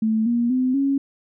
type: tone with pitch steps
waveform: sine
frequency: 220 / 237.2 / 255.7 / 275.6 Hz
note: A3 / A#3 / C4 / C#4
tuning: 0 / +30 / -40 / -10 cents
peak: -17 dBFS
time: 0.02-0.98 s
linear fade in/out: 5 ms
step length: 240 ms
effects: none